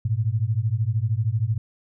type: beating tone pair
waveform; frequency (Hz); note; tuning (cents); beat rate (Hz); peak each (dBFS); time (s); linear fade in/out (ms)
sine; 104.2 / 117.2; G#2 / A#2; +6 / +10; 13; -23; 0.05-1.58; 5
effects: none